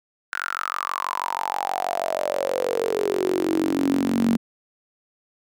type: tone with high-pass filter sweep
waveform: sawtooth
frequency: 46.25 Hz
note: F#1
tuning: in tune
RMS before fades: -24 dBFS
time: 0.32-4.37 s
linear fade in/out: 10 ms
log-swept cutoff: 1500 to 220 Hz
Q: 9.4
effects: none